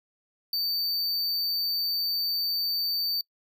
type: tone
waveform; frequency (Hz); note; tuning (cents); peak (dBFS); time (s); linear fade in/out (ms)
square; 4586; D8; -42; -26; 0.53-3.21; 2
effects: noise-tail reverb RT60 0.1 s tail -25 dB re dry